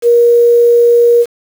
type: tone with quantisation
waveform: sine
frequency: 473.9 Hz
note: A#4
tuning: 28 cents sharp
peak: -4 dBFS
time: 0.02-1.26 s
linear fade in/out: 50 ms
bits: 5
effects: none